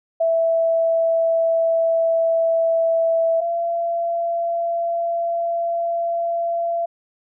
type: tone pair in turn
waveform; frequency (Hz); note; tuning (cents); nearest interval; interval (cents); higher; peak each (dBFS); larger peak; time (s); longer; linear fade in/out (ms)
sine; 659.3 / 679.4; E5 / F5; 0 / -48; minor second; 52; second; -15 / -19; first; 0.2-3.41 / 3.41-6.86; second; 10
effects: none